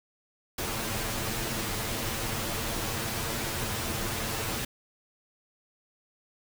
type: noise with comb filter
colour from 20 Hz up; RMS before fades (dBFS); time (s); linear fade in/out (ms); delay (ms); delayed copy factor
pink; -32; 0.58-4.65; 5; 8.9; +0.75
effects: none